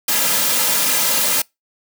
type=noise with comb filter; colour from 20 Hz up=white; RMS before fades=-17 dBFS; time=0.08-1.42 s; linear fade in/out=5 ms; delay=2.7 ms; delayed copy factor=-0.65; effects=noise-tail reverb RT60 0.2 s tail -26 dB re dry + high-pass 200 Hz 12 dB/octave